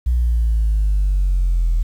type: exponential sweep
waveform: sine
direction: down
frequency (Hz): 61.74 to 40.31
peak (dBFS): -12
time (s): 0.06-1.83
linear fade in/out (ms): 10
effects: tanh soft clip ceiling -11 dBFS + 8-bit